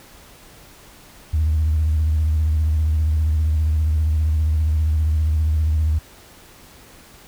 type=tone with vibrato; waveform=sine; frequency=77.78 Hz; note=D#2; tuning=in tune; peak=-14 dBFS; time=1.33-5.99 s; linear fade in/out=10 ms; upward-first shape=triangle; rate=15 Hz; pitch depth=73 cents each way; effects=tanh soft clip ceiling -12 dBFS + pink hiss -46 dBFS RMS until 7.27 s